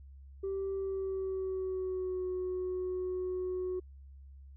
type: tone with pitch glide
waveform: sine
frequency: 388.9 to 367.3 Hz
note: G4 to F#4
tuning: -14 to -13 cents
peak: -31 dBFS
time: 0.43-3.8 s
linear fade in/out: 10 ms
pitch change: -99 cents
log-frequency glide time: 0.74-2.26 s
effects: tanh soft clip ceiling -30 dBFS + added 68 Hz sine -49 dBFS peak until 4.56 s